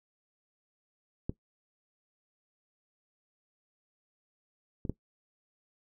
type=clicks; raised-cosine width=3 ms; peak=-19 / -24 / -18 dBFS; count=3; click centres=1.295 / 4.852 / 4.896 s; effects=noise-tail reverb RT60 0.1 s tail -18 dB re dry